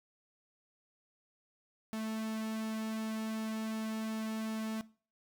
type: tone with flanger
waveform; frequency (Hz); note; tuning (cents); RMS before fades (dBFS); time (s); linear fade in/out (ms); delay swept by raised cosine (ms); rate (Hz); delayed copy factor
sawtooth; 220; A3; 0; -38; 1.93-4.81; 0; 2 to 2.57; 2.7; -0.7
effects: noise-tail reverb RT60 0.4 s tail -20 dB re dry